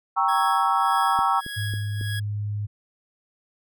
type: chord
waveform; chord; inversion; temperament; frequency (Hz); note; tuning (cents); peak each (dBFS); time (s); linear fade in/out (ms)
sine; G diminished seventh; none; equal; 784 / 932.3 / 1108.7 / 1318.5; G5 / Bb5 / Db6 / Fb6; 0 / 0 / 0 / 0; -24; 0.16-1.41; 20
type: tone with tremolo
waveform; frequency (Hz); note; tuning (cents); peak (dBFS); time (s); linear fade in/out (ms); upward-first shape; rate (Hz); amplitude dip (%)
25% pulse; 1661.2; G#6; 0; -26; 0.28-2.2; 10; sine; 1.7; 70
type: click train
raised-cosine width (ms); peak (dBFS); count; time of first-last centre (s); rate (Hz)
3; -24; 4; 1.19-2.012; 3.65
type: tone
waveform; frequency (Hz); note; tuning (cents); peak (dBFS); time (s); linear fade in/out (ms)
sine; 103.83; G#2; 0; -25; 1.56-2.67; 20
effects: none